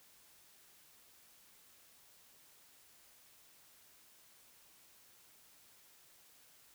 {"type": "silence", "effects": ["white hiss -64 dBFS RMS until 6.74 s"]}